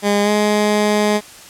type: tone with pitch glide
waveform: 15% pulse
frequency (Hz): 204.1 to 209.6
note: G#3 to G#3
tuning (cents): -30 to +16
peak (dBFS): -7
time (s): 0.02-1.21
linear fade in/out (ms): 50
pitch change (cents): +46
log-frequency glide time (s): 0.23-0.3
effects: white hiss -39 dBFS RMS until 1.49 s + low-pass 10000 Hz 12 dB/octave